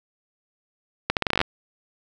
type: accelerating click train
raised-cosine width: 0.3 ms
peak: -4 dBFS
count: 11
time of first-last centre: 1.1-1.414 s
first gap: 68 ms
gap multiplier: 0.81
effects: none